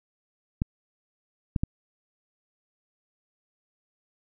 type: clicks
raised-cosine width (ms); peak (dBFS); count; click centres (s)
5; -12; 3; 0.619 / 1.562 / 1.635
effects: none